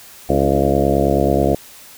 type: harmonic tone with a mistuned harmonic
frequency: 69.3 Hz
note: C#2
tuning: in tune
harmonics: 1 / 2 / 3 / 4 / 5 / 6 / 7 / 8 / 9 / 10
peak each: -22 / -22 / -22 / -22 / -22 / -22 / -22 / -22 / -22 / -22 dBFS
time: 0.29-1.55 s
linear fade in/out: 5 ms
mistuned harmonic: 5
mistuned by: -44 cents
effects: white hiss -41 dBFS RMS until 1.97 s

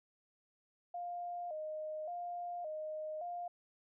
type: tone with vibrato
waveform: sine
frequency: 659.3 Hz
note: E5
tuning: in tune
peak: -39 dBFS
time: 0.94-3.48 s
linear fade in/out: 5 ms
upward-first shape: square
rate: 0.88 Hz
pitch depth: 110 cents each way
effects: none

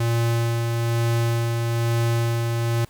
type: tone with tremolo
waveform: square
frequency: 116.54 Hz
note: A#2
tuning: in tune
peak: -19 dBFS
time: 0-2.85 s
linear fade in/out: 5 ms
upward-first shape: sine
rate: 1.1 Hz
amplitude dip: 30%
effects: pink hiss -53 dBFS RMS until 2.89 s

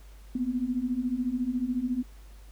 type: beating tone pair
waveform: sine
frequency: 240.2 / 254.2 Hz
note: B3 / C4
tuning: -48 / -50 cents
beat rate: 14 Hz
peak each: -31 / -28 dBFS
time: 0.35-2.03 s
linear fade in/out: 5 ms
effects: added 50 Hz sine -46 dBFS peak until 2.51 s + pink hiss -59 dBFS RMS until 2.51 s

